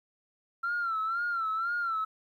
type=tone with vibrato; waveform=sine; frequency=1359 Hz; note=F6; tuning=48 cents flat; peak=-27 dBFS; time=0.63-2.05 s; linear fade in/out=10 ms; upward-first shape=sine; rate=2 Hz; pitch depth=86 cents each way; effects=tanh soft clip ceiling -24 dBFS + 11-bit